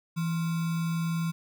sine tone with sample-and-hold, 165.9 Hz, E3, 11 cents sharp, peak -26 dBFS, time 0.16-1.32 s, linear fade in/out 20 ms, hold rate 1225 Hz, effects none

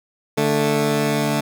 15% pulse tone pair together, 146.83 / 220 Hz, D3 / A3, 0 / 0 cents, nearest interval perfect fifth, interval 700 cents, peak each -14 dBFS, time 0.37-1.41 s, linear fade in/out 10 ms, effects none

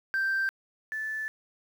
sine tone pair in turn, 1568 / 1748.4 Hz, G6 / A6, 0 / -11 cents, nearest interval major second, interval 189 cents, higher second, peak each -23 / -30 dBFS, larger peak first, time 0.14-0.49 / 0.92-1.28 s, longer second, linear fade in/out 0 ms, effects tanh soft clip ceiling -23 dBFS + 9-bit

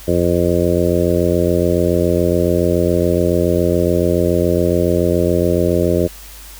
harmonic tone, 87.1 Hz, F2, 4 cents flat, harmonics 1 / 2 / 3 / 4 / 5 / 6 / 7, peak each -20 / -20 / -22 / -18 / -20 / -20 / -21 dBFS, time 0.07-6.08 s, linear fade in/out 20 ms, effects added 50 Hz sine -37 dBFS peak until 6.59 s + white hiss -38 dBFS RMS until 6.59 s

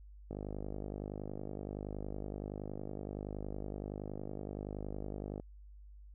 click train, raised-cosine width 2 ms, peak -28 dBFS, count 259, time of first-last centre 0.31-5.399 s, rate 50.7 Hz, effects added 50 Hz sine -51 dBFS peak until 6.14 s

